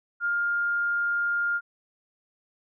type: tone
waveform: sine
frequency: 1407 Hz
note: F6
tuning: 12 cents sharp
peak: -23 dBFS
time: 0.2-1.61 s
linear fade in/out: 50 ms
effects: none